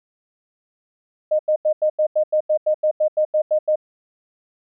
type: tone bursts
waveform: sine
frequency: 615 Hz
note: D#5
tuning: 20 cents flat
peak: -14 dBFS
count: 15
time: 1.31-3.758 s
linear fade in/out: 10 ms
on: 82 ms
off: 87 ms
effects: none